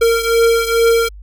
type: beating tone pair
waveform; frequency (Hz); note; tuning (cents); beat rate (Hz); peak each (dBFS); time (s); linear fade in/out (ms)
square; 460.2 / 462.5; A#4 / A#4; -22 / -14; 2.3; -13 / -17; 0.01-1.09; 10
effects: added 50 Hz sine -32 dBFS peak until 1.22 s